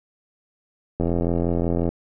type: click train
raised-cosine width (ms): 2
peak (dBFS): -10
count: 77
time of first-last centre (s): 1-1.89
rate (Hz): 85.4
effects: none